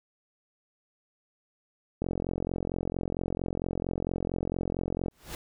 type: click train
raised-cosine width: 2 ms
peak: -17 dBFS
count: 137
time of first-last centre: 2.02-5.083 s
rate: 44.4 Hz
type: noise with exponential growth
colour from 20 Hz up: pink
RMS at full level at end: -35 dBFS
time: 5.11-5.35 s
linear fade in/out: 1 ms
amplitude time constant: 52 ms
effects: none